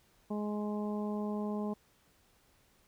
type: harmonic tone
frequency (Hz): 209.2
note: G#3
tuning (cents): +13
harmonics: 1 / 2 / 3 / 4 / 5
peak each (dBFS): -34 / -40 / -44 / -46 / -48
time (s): 0.3-1.74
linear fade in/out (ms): 10
effects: pink hiss -68 dBFS RMS until 2.87 s